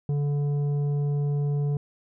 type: tone with tanh clipping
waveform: triangle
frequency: 144.5 Hz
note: D3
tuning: 28 cents flat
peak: -24 dBFS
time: 0.09-1.77 s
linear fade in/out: 2 ms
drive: 12 dB
effects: none